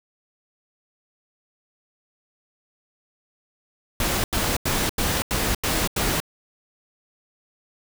pink noise bursts, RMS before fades -23 dBFS, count 7, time 4-6.202 s, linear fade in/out 2 ms, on 240 ms, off 87 ms, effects none

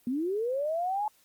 sine linear sweep, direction up, 233.1 to 863 Hz, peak -27 dBFS, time 0.07-1.08 s, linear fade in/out 2 ms, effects white hiss -64 dBFS RMS until 1.24 s + Opus 32 kbps

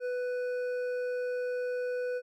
sine tone with hard clipping, 496.1 Hz, B4, 8 cents sharp, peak -32 dBFS, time 0-2.22 s, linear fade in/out 50 ms, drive 7 dB, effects none

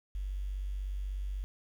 sine tone, 48.18 Hz, G1, 29 cents flat, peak -33 dBFS, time 0.15-1.44 s, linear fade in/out 0 ms, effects 10-bit

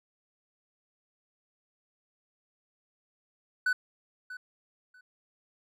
triangle tone with echo, 1496 Hz, F#6, 19 cents sharp, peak -22 dBFS, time 3.66-3.73 s, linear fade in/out 5 ms, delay 640 ms, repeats 2, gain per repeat -15 dB, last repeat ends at 5.01 s, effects none

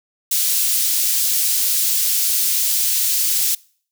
white high-pass noise, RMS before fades -18 dBFS, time 0.31-3.55 s, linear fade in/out 5 ms, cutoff 4100 Hz, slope 12 dB/octave, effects noise-tail reverb RT60 0.5 s tail -24 dB re dry

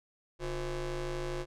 30% pulse ring-modulated tone, 164.81 Hz, E3, in tune, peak -28 dBFS, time 0.39-1.46 s, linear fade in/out 50 ms, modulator 191 Hz, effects low-pass 8000 Hz 12 dB/octave

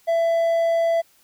triangle tone, 667 Hz, E5, 20 cents sharp, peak -15 dBFS, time 0.07-1.02 s, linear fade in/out 20 ms, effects white hiss -58 dBFS RMS until 1.23 s

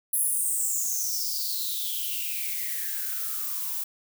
violet noise with high-pass filter sweep, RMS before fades -29 dBFS, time 0.13-3.84 s, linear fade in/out 5 ms, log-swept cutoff 11000 to 900 Hz, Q 8.8, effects none

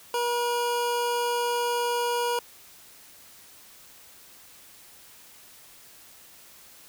square tone pair together, 479.4 / 960 Hz, A#4 / B5, +48 / -49 cents, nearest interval octave, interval 1203 cents, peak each -28 dBFS, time 0.14-2.39 s, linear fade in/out 2 ms, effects white hiss -51 dBFS RMS until 6.88 s

